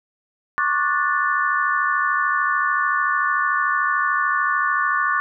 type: chord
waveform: sine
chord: D major seventh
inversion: third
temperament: just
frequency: 1101.2 / 1174.7 / 1468.3 / 1762 Hz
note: C#6 / D6 / F#6 / A6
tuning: -12 / 0 / -14 / +2 cents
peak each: -23 dBFS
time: 0.58-5.2 s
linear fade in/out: 0 ms
effects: none